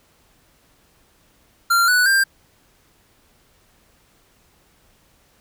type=tone with pitch steps; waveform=square; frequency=1382 / 1481.2 / 1587.5 Hz; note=F6 / F#6 / G6; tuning=-19 / +1 / +21 cents; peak=-14 dBFS; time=1.7-2.24 s; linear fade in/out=10 ms; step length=180 ms; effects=pink hiss -58 dBFS RMS until 5.4 s